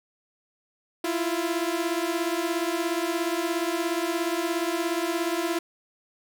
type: beating tone pair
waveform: sawtooth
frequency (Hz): 330 / 347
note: E4 / F4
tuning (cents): +2 / -11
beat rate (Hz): 17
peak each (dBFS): -24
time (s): 1.04-5.59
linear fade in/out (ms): 5
effects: none